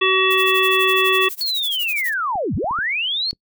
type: harmonic tone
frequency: 378.2 Hz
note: F#4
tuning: 38 cents sharp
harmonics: 1 / 3 / 5 / 7 / 9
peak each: -19 / -20 / -23 / -19 / -21 dBFS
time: 0.01-1.29 s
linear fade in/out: 10 ms
type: noise with tremolo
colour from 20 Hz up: violet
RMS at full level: -28 dBFS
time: 0.3-2.14 s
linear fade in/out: 10 ms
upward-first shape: sine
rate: 12 Hz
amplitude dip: 95%
type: linear two-way sweep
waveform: sine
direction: down then up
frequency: 4435 to 65 to 4435 Hz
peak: -19 dBFS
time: 1.41-3.31 s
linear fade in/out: 0 ms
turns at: 2.55 s
type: clicks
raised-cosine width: 3 ms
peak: -24 dBFS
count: 6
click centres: 2.356 / 2.578 / 2.643 / 2.71 / 2.788 / 3.33 s
effects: noise-tail reverb RT60 0.1 s tail -26 dB re dry